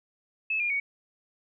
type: tone with pitch steps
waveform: sine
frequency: 2601 / 2413 / 2238 Hz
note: E7 / D7 / C#7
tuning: -24 / +46 / +16 cents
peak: -25 dBFS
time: 0.5-0.8 s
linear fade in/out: 5 ms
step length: 100 ms
effects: none